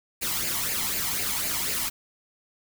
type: noise with flanger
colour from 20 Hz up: white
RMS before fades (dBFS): -28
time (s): 0.21-1.9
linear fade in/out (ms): 20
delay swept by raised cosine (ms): 0.42 to 1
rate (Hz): 4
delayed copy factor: +0.6
effects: none